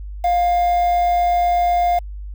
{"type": "tone with quantisation", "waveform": "triangle", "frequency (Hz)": 704, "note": "F5", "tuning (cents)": 14, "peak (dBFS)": -12, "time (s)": [0.24, 1.99], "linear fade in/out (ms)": 5, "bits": 6, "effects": ["added 50 Hz sine -28 dBFS peak until 2.34 s"]}